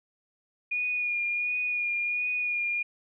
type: tone with vibrato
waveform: sine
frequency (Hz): 2442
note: D#7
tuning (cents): -33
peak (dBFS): -26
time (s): 0.71-2.83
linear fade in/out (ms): 10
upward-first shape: sine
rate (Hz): 1.4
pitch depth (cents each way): 23
effects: none